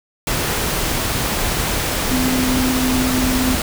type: tone in noise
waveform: sine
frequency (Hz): 255.6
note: C4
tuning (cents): -40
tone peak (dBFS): -17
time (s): 2.11-3.55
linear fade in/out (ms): 2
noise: pink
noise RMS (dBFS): -20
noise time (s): 0.27-3.62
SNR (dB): 0
effects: none